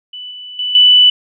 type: tone with level steps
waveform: sine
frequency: 2981 Hz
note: F#7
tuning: 12 cents sharp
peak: -26 / -28 / -16 / -4 dBFS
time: 0.13-1.1 s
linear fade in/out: 5 ms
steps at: 0.31 / 0.59 / 0.75 s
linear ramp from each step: 2 ms
effects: none